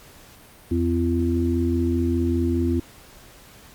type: harmonic tone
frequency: 85 Hz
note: F2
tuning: 46 cents flat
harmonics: 1 / 3 / 4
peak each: -23 / -23 / -24 dBFS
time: 0.71-2.8 s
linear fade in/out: 5 ms
effects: pink hiss -48 dBFS RMS until 3.74 s + Opus 48 kbps